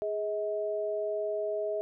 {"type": "tone pair together", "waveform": "sine", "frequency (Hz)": [415.3, 637.1], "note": ["G#4", "D#5"], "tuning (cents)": [0, 41], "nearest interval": "perfect fifth", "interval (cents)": 741, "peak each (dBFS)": [-33, -31], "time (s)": [0.02, 1.81], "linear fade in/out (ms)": 0, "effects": []}